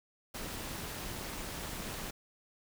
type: noise with amplitude modulation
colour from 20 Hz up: pink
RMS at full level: -38 dBFS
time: 0.34-2.11 s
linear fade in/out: 10 ms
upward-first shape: sine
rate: 230 Hz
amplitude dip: 65%
effects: none